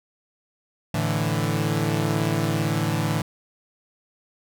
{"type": "chord", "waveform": "sawtooth", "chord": "A suspended fourth", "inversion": "none", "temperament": "equal", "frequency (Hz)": [110, 146.83, 164.81], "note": ["A2", "D3", "E3"], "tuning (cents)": [0, 0, 0], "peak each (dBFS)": -22, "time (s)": [0.94, 3.22], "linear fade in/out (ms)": 5, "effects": []}